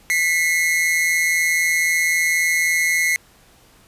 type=tone pair together; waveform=45% pulse; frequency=1993.2 / 2157 Hz; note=B6 / C#7; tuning=+15 / -48 cents; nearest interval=minor second; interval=137 cents; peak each=-19 dBFS; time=0.1-3.16 s; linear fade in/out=0 ms; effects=pink hiss -52 dBFS RMS until 3.87 s + resampled to 32000 Hz